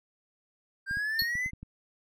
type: exponential sweep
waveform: triangle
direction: up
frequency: 1568 to 2082 Hz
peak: -27 dBFS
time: 0.86-1.51 s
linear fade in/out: 50 ms
type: clicks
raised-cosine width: 5 ms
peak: -30 dBFS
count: 7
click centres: 0.911 / 0.971 / 1.221 / 1.354 / 1.461 / 1.534 / 1.63 s
type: tone with exponential decay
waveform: square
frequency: 4342 Hz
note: C#8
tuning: 37 cents flat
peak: -22 dBFS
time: 1.19-1.34 s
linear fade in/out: 2 ms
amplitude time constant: 31 ms
effects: none